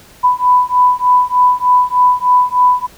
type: beating tone pair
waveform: sine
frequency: 993 / 996.3 Hz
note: B5 / B5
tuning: +9 / +15 cents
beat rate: 3.3 Hz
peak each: -11 dBFS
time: 0.23-2.87 s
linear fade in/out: 20 ms
effects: pink hiss -42 dBFS RMS until 2.97 s